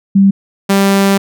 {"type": "tone pair in turn", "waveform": ["sine", "sawtooth"], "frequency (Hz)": [196, 196.85], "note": ["G3", "G3"], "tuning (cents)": [0, 8], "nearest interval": "unison", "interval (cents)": 8, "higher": "second", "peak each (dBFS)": -4, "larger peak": "neither", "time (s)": [[0.15, 0.31], [0.69, 1.18]], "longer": "second", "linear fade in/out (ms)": 10, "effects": []}